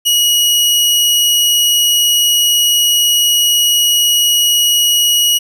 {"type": "tone", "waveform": "sawtooth", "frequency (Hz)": 2906, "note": "F#7", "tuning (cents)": -32, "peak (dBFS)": -6, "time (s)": [0.05, 5.39], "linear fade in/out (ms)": 20, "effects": []}